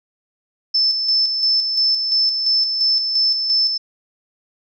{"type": "tone with tremolo", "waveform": "sine", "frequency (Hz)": 5274, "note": "E8", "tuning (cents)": 0, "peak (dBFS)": -13, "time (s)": [0.74, 3.78], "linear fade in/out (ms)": 10, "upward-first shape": "square", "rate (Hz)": 2.9, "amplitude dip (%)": 45, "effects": []}